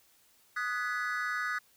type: chord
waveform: triangle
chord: G# minor seventh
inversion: second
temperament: equal with one note detuned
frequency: 1244.5 / 1480 / 1697.1 / 1975.5 Hz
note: D#6 / F#6 / G#6 / B6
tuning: 0 / 0 / +37 / 0 cents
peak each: -34 / -33 / -35 / -37 dBFS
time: 0.56-1.59 s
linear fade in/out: 10 ms
effects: tanh soft clip ceiling -20 dBFS + white hiss -65 dBFS RMS until 1.76 s